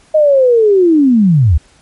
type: linear sweep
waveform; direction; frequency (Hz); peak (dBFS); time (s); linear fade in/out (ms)
sine; down; 629 to 65.1; -5; 0.14-1.58; 10
effects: pink hiss -48 dBFS RMS until 1.81 s + MP3 48 kbps